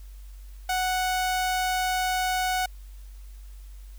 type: tone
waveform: sawtooth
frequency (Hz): 740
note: F#5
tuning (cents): 0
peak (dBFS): -20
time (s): 0.69-2.66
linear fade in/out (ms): 5
effects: added 48 Hz sine -40 dBFS peak until 3.98 s + white hiss -59 dBFS RMS until 3.98 s